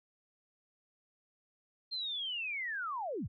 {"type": "linear sweep", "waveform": "sine", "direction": "down", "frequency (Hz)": [4211, 51.4], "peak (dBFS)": -35, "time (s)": [1.91, 3.28], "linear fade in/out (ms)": 20, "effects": []}